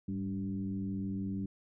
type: tone with frequency modulation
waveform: sine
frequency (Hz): 195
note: G3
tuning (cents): -9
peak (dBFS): -33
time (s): 0.08-1.46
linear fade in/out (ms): 5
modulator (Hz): 93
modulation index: 0.93
effects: none